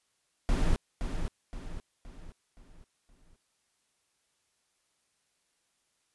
brown noise with echo, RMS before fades -25 dBFS, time 0.49-0.76 s, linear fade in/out 0 ms, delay 520 ms, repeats 5, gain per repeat -7 dB, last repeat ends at 3.36 s, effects white hiss -75 dBFS RMS until 6.14 s + resampled to 24000 Hz

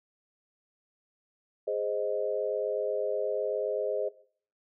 sine chord, Ab major, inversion none, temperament equal, 415.3 / 523.3 / 622.3 Hz, Ab4 / C5 / Eb5, 0 / 0 / 0 cents, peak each -32 dBFS, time 1.67-4.09 s, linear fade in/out 10 ms, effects noise-tail reverb RT60 0.5 s tail -18 dB re dry

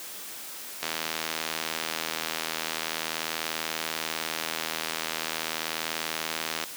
click train, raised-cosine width 0.2 ms, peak -11 dBFS, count 468, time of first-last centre 0.83-6.638 s, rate 80.4 Hz, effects white hiss -40 dBFS RMS until 6.76 s + high-pass 200 Hz 12 dB/octave

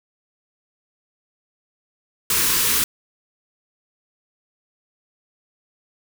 white band-stop noise, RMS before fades -19 dBFS, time 2.3-2.84 s, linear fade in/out 2 ms, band 510 to 910 Hz, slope 96 dB/octave, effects none

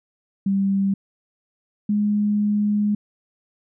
sine tone pair in turn, 196 / 207.8 Hz, G3 / G#3, 0 / +1 cents, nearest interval minor second, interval 101 cents, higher second, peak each -17 / -17 dBFS, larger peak neither, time 0.46-0.94 / 1.89-2.95 s, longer second, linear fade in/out 5 ms, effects none

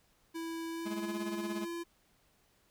square tone with pitch glide, 329.6 to 340.2 Hz, E4 to F4, 0 to -45 cents, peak -38 dBFS, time 0.34-1.84 s, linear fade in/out 20 ms, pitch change +55 cents, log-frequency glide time 0.7-1.19 s
45% pulse tone with tremolo, 211 Hz, G#3, 28 cents sharp, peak -35 dBFS, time 0.85-1.66 s, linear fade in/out 20 ms, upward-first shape sine, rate 17 Hz, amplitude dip 75%
effects pink hiss -70 dBFS RMS until 2.7 s

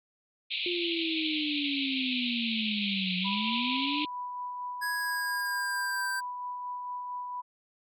pink band-pass noise, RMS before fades -33 dBFS, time 0.5-4.06 s, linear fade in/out 20 ms, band 2300 to 4100 Hz, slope 96 dB/octave
sine linear two-way sweep, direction down then up, 354.6 to 180 to 303.2 Hz, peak -31 dBFS, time 0.66-4.05 s, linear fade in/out 2 ms, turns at 3.17 s
sine tone with tremolo, 987.8 Hz, B5, in tune, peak -33 dBFS, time 3.24-7.42 s, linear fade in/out 20 ms, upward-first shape sine, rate 4.4 Hz, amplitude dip 25%
square tone with pitch glide, 1661.2 to 1568 Hz, G#6 to G6, 0 to 0 cents, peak -31 dBFS, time 4.81-6.21 s, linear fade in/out 20 ms, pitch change -100 cents, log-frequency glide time 4.93-6.08 s
effects none

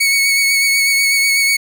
sawtooth tone with vibrato, 2218 Hz, C#7, in tune, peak -8 dBFS, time 0-1.57 s, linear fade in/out 10 ms, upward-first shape sine, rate 8.1 Hz, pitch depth 20 cents each way, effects none

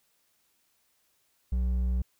sine tone with hard clipping, 61.74 Hz, B1, in tune, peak -26 dBFS, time 1.52-2.02 s, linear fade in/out 5 ms, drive 5 dB, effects white hiss -71 dBFS RMS until 2.19 s

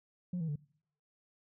sine tone with pitch steps, 178.7 / 161.99 / 146.84 Hz, F3 / E3 / D3, +40 / -30 / 0 cents, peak -31 dBFS, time 0.33-0.558 s, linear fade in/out 5 ms, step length 76 ms, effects noise-tail reverb RT60 0.6 s tail -24 dB re dry + tanh soft clip ceiling -31 dBFS

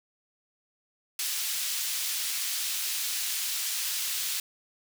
pink high-pass noise, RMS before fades -31 dBFS, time 1.19-4.4 s, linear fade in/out 2 ms, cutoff 3300 Hz, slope 12 dB/octave, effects none

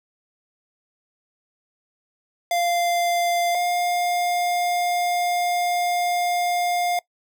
square tone pair in turn, 695 / 706.3 Hz, F5 / F5, -9 / +19 cents, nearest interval unison, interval 28 cents, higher second, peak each -20 / -21 dBFS, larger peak first, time 2.51-3.55 / 3.55-6.99 s, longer second, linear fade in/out 2 ms, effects noise-tail reverb RT60 0.1 s tail -21 dB re dry

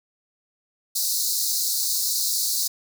pink high-pass noise, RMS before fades -24 dBFS, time 0.95-2.68 s, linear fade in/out 10 ms, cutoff 4000 Hz, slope 96 dB/octave, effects none

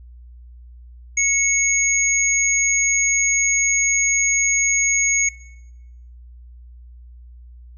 sine tone pair together, 2204 / 6600 Hz, C#7 / G#8, -11 / -12 cents, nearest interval octave + perfect fifth, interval 1899 cents, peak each -18 dBFS, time 1.17-5.29 s, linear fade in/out 5 ms, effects noise-tail reverb RT60 0.9 s tail -20 dB re dry + added 60 Hz sine -39 dBFS peak until 7.77 s

